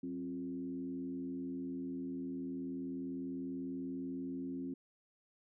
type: tone with frequency modulation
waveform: sine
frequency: 266.2 Hz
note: C4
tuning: 30 cents sharp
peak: -38 dBFS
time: 0.03-4.74 s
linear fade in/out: 5 ms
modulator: 80.3 Hz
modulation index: 0.74
effects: none